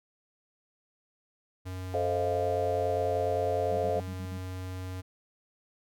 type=tone; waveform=square; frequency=92.5 Hz; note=F#2; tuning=in tune; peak=-36 dBFS; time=1.65-5.02 s; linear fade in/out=20 ms
type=chord; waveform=sine; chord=F dominant seventh; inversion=first; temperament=just; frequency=436.5 / 523.8 / 628.6 / 698.5 Hz; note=A4 / C5 / Eb5 / F5; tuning=-14 / +2 / +18 / 0 cents; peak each=-32 dBFS; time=1.94-4 s; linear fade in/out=2 ms
type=tone bursts; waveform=sine; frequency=190 Hz; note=F#3; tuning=46 cents sharp; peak=-39 dBFS; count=6; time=3.71-4.38 s; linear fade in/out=10 ms; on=70 ms; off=50 ms
effects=none